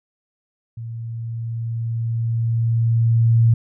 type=tone with level ramp; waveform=sine; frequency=115.1 Hz; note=A#2; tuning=22 cents flat; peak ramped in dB=-28 to -10 dBFS; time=0.77-3.54 s; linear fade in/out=5 ms; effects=none